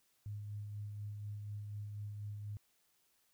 sine tone with tremolo, 103.7 Hz, G#2, 2 cents flat, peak -40 dBFS, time 0.26-2.57 s, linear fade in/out 0 ms, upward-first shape sine, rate 4.1 Hz, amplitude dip 30%, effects white hiss -75 dBFS RMS until 3.33 s

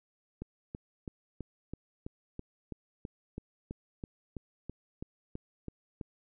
click train, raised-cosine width 3 ms, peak -26 dBFS, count 18, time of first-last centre 0.42-6.012 s, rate 3.04 Hz, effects none

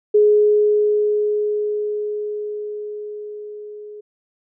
sine tone with level ramp, 419.4 Hz, G#4, 17 cents sharp, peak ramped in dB -9 to -33 dBFS, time 0.14-4.01 s, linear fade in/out 10 ms, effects none

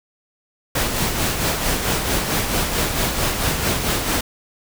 pink noise with tremolo, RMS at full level -19 dBFS, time 0.75-4.21 s, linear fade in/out 5 ms, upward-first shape sine, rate 4.5 Hz, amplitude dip 45%, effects none

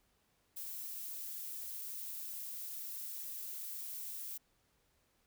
violet noise, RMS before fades -44 dBFS, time 0.56-4.38 s, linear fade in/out 10 ms, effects pink hiss -75 dBFS RMS until 5.26 s

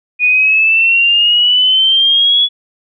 sine exponential sweep, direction up, 2457 to 3402 Hz, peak -7 dBFS, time 0.19-2.49 s, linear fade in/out 50 ms, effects none

